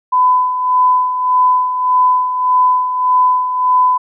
sine tone with tremolo, 1005 Hz, B5, 30 cents sharp, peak -7 dBFS, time 0.12-3.98 s, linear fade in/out 10 ms, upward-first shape sine, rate 1.7 Hz, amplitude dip 60%, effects none

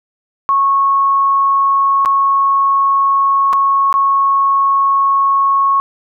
sine tone with dropouts, 1100 Hz, C#6, 14 cents flat, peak -9 dBFS, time 0.49-5.8 s, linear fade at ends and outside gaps 0 ms, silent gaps 2.05-2.058 / 3.529-3.533 / 3.927-3.94 s, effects none

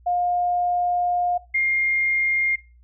sine tone pair in turn, 710 / 2121 Hz, F5 / C7, +28 / +23 cents, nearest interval octave + perfect fifth, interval 1895 cents, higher second, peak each -19 / -18 dBFS, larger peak second, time 0.06-1.38 / 1.54-2.56 s, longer first, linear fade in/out 10 ms, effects noise-tail reverb RT60 0.3 s tail -19 dB re dry + added 60 Hz sine -49 dBFS peak until 2.83 s

